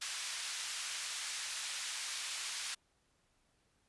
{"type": "band-pass noise", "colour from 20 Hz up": "white", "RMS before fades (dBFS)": -41, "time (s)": [0.01, 2.75], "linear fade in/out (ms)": 10, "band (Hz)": [1400, 7400], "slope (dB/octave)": 12, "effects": ["pink hiss -75 dBFS RMS until 3.88 s", "resampled to 24000 Hz"]}